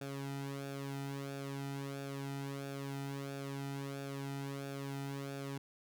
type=tone with flanger; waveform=sawtooth; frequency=138.5 Hz; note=C#3; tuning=1 cent flat; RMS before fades=-42 dBFS; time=0.01-5.58 s; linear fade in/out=5 ms; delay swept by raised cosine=0.98 to 1.83 ms; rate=1.5 Hz; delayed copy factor=-0.7; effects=none